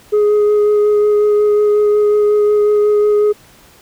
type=tone with vibrato; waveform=sine; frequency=417.8 Hz; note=G#4; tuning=10 cents sharp; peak=-6 dBFS; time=0.12-3.33 s; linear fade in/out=20 ms; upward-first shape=sine; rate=5.5 Hz; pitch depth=10 cents each way; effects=tanh soft clip ceiling -8 dBFS + pink hiss -45 dBFS RMS until 3.81 s